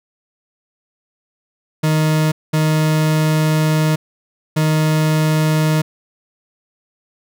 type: tone bursts at uneven times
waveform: 40% pulse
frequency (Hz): 155.56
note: D#3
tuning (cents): 0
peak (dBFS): -12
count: 3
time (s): 1.83-2.32 / 2.53-3.96 / 4.56-5.82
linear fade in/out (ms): 10
effects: none